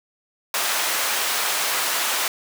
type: high-pass noise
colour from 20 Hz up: pink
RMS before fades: -23 dBFS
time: 0.54-2.28 s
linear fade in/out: 2 ms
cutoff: 870 Hz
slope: 12 dB/octave
effects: none